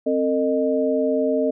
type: tone cluster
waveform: sine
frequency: 263.9 / 451.3 / 615 Hz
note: C4 / A4 / D#5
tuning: +15 / +44 / -20 cents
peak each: -22 dBFS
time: 0.06-1.51 s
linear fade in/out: 10 ms
effects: none